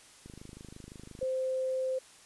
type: click train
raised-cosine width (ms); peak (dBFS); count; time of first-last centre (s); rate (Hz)
3; -34; 26; 0.26-1.229; 25.8
type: tone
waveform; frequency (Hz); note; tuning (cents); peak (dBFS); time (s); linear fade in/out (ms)
sine; 520; C5; -11; -29; 1.21-1.99; 10
effects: white hiss -56 dBFS RMS until 2.25 s + resampled to 24000 Hz

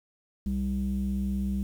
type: tone with low-pass filter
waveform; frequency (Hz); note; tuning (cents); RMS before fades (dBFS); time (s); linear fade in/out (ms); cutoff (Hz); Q
square; 65.41; C2; 0; -29; 0.46-1.63; 0; 220; 7.6
effects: 9-bit

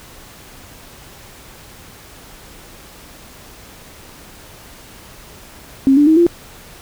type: tone with pitch steps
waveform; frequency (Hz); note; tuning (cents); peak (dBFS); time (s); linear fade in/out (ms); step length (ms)
sine; 269.7 / 292.4 / 317 / 343.7; C#4 / D4 / D#4 / F4; -47 / -7 / +32 / -28; -7; 5.87-6.266; 0; 99
effects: pink hiss -40 dBFS RMS until 6.81 s

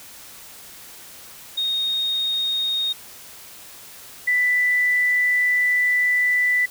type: tone pair in turn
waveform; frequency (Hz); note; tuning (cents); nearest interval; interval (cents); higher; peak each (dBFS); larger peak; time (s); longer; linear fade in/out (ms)
sine; 3716 / 1983.3; A#7 / B6; -6 / +7; major seventh; 1087; first; -20 / -16; second; 1.57-2.93 / 4.27-6.66; second; 10
effects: white hiss -42 dBFS RMS until 6.7 s

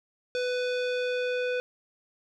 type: tone with low-pass filter sweep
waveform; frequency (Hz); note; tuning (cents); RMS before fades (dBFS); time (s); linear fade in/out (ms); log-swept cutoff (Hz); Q
square; 497.4; B4; +12; -29; 0.35-1.6; 0; 4600 to 2700; 1.5
effects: none

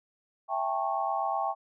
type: chord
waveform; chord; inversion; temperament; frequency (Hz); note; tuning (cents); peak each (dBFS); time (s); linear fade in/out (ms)
sine; A dominant seventh; second; just; 660 / 792 / 880 / 1100; E5 / G5 / A5 / C#6; +2 / +18 / 0 / -14; -34 / -30 / -35 / -33; 0.48-1.55; 50
effects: none

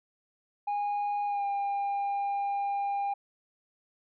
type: tone with pitch glide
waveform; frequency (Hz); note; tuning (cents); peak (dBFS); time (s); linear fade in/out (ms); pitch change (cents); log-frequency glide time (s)
sine; 820 to 802.2; G#5 to G5; -22 to +40; -25; 0.67-3.14; 10; -38; 1.26-1.45
effects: tanh soft clip ceiling -27 dBFS

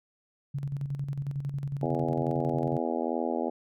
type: tone with tremolo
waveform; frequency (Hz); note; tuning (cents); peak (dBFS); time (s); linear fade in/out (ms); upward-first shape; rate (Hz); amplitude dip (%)
sine; 140; C#3; +18; -28; 0.54-2.78; 10; square; 11; 55
type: harmonic tone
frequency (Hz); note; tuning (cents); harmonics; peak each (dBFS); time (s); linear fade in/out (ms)
82.41; E2; 0; 3 / 4 / 5 / 6 / 7 / 8 / 9 / 10; -33 / -34 / -35 / -36 / -36 / -37 / -38 / -38; 1.82-3.5; 10
effects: none

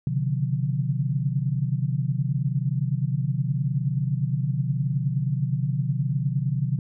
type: tone cluster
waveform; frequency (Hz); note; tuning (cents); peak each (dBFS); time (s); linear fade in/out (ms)
sine; 129.1 / 139.9 / 148.3 / 178.5; C3 / C#3 / D3 / F3; -23 / +16 / +17 / +38; -25 / -32 / -26 / -31; 0.07-6.79; 2
effects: none

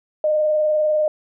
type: tone with vibrato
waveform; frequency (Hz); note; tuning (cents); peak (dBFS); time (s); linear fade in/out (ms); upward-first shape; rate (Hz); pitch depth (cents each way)
sine; 611; D#5; -32; -15; 0.24-1.08; 2; square; 20; 21
effects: none

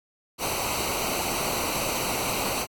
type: noise with comb filter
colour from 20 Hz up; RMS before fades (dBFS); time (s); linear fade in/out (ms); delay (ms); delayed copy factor
pink; -28; 0.38-2.67; 50; 0.58; -0.7
effects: AAC 64 kbps

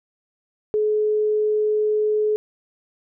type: tone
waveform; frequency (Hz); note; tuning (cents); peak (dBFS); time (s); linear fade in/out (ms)
sine; 425.8; G#4; +43; -17; 0.74-2.36; 0
effects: none

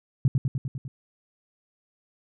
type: tone with echo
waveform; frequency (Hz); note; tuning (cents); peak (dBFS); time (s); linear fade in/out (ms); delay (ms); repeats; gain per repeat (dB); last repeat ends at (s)
sine; 130; C3; -11; -15; 0.25-0.28; 2; 100; 6; -3; 0.88
effects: none

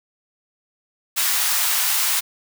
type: high-pass noise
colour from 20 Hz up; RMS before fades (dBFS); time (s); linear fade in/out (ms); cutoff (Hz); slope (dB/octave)
white; -20; 1.16-2.21; 20; 810; 24
effects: none

